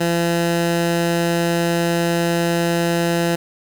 15% pulse tone, 170 Hz, F3, 46 cents flat, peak -10 dBFS, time 0-3.36 s, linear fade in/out 10 ms, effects 7-bit

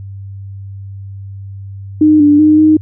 sine tone with pitch steps, 306.4 / 293.4 / 306.2 / 310.2 Hz, D#4 / D4 / D#4 / D#4, -27 / -2 / -28 / -5 cents, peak -4 dBFS, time 2.01-2.77 s, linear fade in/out 5 ms, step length 190 ms, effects added 98 Hz sine -25 dBFS peak until 2.81 s

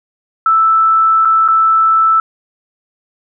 sine tone with dropouts, 1319 Hz, E6, 1 cent sharp, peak -7 dBFS, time 0.46-2.2 s, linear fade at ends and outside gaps 2 ms, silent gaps 1.25-1.254 / 1.479-1.485 s, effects none

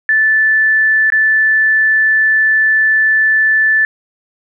sine tone with dropouts, 1753 Hz, A6, 7 cents flat, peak -8 dBFS, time 0.09-3.85 s, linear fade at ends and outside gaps 1 ms, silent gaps 1.102-1.122 s, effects none

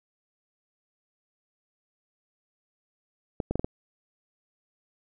clicks, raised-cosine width 2 ms, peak -14 dBFS, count 5, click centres 3.402 / 3.51 / 3.556 / 3.595 / 3.645 s, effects none

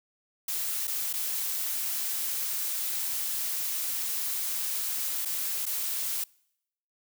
blue noise with dropouts, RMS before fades -31 dBFS, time 0.48-6.24 s, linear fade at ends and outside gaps 5 ms, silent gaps 0.872-0.877 / 1.13-1.136 / 5.251-5.255 / 5.656-5.663 s, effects noise-tail reverb RT60 0.8 s tail -26 dB re dry

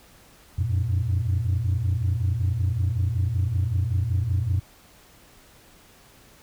sine tone cluster, 87.2 / 92.5 / 117.7 Hz, F2 / F#2 / A#2, -2 / 0 / +17 cents, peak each -24 dBFS, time 0.58-4.6 s, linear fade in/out 10 ms, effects tanh soft clip ceiling -16 dBFS + pink hiss -53 dBFS RMS until 6.42 s

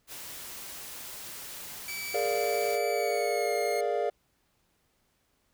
white noise, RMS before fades -42 dBFS, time 0.07-2.79 s, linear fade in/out 50 ms
sawtooth tone with pitch glide, 2302 to 2135 Hz, D7 to C7, -35 to +34 cents, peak -32 dBFS, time 1.88-3.81 s, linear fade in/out 5 ms, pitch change -131 cents, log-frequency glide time 2.9-3.53 s
triangle chord, Bb dominant seventh, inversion third, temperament equal, 415.3 / 466.2 / 587.3 / 698.5 Hz, Ab4 / Bb4 / D5 / F5, 0 / 0 / 0 / 0 cents, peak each -30 dBFS, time 2.14-4.1 s, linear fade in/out 5 ms
effects pink hiss -72 dBFS RMS until 5.53 s

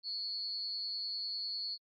sine tone with amplitude modulation, 4400 Hz, C#8, 14 cents flat, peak -32 dBFS, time 0.03-1.78 s, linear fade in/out 50 ms, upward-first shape sine, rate 210 Hz, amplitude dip 90%, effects AAC 32 kbps

